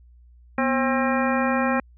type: harmonic tone with a mistuned harmonic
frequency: 267.2 Hz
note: C4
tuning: 36 cents sharp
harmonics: 1 / 2 / 3 / 4 / 5 / 6 / 7 / 9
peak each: -23 / -26 / -28 / -29 / -30 / -31 / -31 / -33 dBFS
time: 0.58-1.8 s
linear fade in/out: 2 ms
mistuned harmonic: 1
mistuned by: -150 cents
effects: added 60 Hz sine -48 dBFS peak until 1.97 s